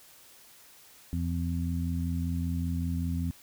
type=harmonic tone; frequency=85.2 Hz; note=F2; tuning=42 cents flat; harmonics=1 / 2 / 3; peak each=-30 / -33 / -35 dBFS; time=1.13-3.31 s; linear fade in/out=0 ms; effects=white hiss -55 dBFS RMS until 3.42 s